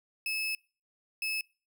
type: tone bursts at uneven times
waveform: 35% pulse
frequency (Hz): 2599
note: E7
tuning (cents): -25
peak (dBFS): -29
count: 2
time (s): 0.26-0.55 / 1.22-1.41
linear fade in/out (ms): 2
effects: noise-tail reverb RT60 0.4 s tail -26 dB re dry